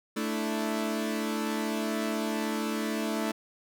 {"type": "chord", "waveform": "sawtooth", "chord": "A suspended fourth", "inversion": "none", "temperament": "equal", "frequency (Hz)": [220, 293.7, 329.6], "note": ["A3", "D4", "E4"], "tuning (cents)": [0, 0, 0], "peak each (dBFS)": [-27, -31, -31], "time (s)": [0.16, 3.32], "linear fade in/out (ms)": 10, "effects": []}